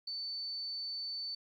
sine tone, 4520 Hz, C#8, 33 cents sharp, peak -37 dBFS, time 0.07-1.35 s, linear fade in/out 5 ms, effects 12-bit

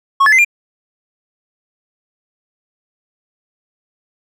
triangle tone with pitch steps, 1098 / 1723 / 2061 / 2397 Hz, C#6 / A6 / C7 / D7, -17 / -37 / -27 / +35 cents, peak -5 dBFS, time 0.2-0.448 s, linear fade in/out 10 ms, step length 62 ms, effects none

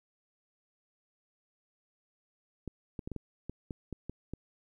clicks, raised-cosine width 3 ms, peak -25 dBFS, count 10, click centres 2.677 / 2.992 / 3.075 / 3.117 / 3.163 / 3.496 / 3.708 / 3.927 / 4.096 / 4.336 s, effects 11-bit

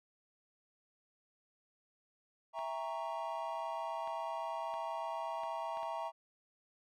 triangle chord, E diminished seventh, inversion none, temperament equal with one note detuned, 659.3 / 804.2 / 932.3 / 1108.7 Hz, E5 / G5 / Bb5 / Db6, 0 / +44 / 0 / 0 cents, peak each -40 / -43 / -39 / -44 dBFS, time 2.53-6.12 s, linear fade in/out 50 ms
clicks, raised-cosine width 0.3 ms, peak -37 dBFS, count 6, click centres 2.59 / 4.075 / 4.74 / 5.435 / 5.772 / 5.831 s
effects none

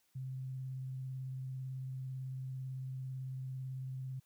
sine tone with vibrato, 130.81 Hz, C3, in tune, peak -39 dBFS, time 0.15-4.2 s, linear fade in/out 10 ms, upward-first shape triangle, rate 18 Hz, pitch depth 21 cents each way, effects white hiss -75 dBFS RMS until 4.25 s

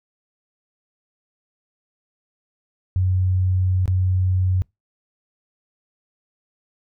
sine tone with dropouts, 92.5 Hz, F#2, in tune, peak -16 dBFS, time 2.96-4.62 s, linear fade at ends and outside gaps 0 ms, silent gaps 3.857-3.878 s, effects noise-tail reverb RT60 0.2 s tail -26 dB re dry

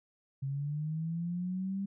sine linear sweep, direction up, 134.3 to 198.7 Hz, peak -32 dBFS, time 0.42-1.86 s, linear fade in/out 10 ms, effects none

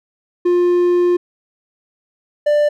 triangle tone pair in turn, 353.2 / 591.3 Hz, F4 / D5, +20 / +12 cents, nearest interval major sixth, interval 892 cents, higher second, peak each -9 / -9 dBFS, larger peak neither, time 0.45-1.17 / 2.46-2.69 s, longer first, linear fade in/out 10 ms, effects none

